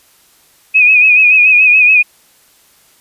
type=tone with vibrato; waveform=sine; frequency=2504 Hz; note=D#7; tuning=10 cents sharp; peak=-4 dBFS; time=0.74-2.03 s; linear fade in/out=20 ms; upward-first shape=sine; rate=7 Hz; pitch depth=55 cents each way; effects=white hiss -49 dBFS RMS until 3 s + resampled to 32000 Hz